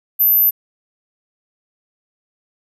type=tone; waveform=sine; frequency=12120 Hz; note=F#9; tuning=40 cents sharp; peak=-10 dBFS; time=0.19-0.51 s; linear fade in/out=20 ms; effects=none